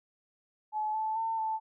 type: tone with pitch steps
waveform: sine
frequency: 857 / 873 / 900 / 880 Hz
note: A5 / A5 / A5 / A5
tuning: -46 / -14 / +39 / 0 cents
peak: -29 dBFS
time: 0.72-1.6 s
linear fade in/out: 50 ms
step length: 220 ms
effects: none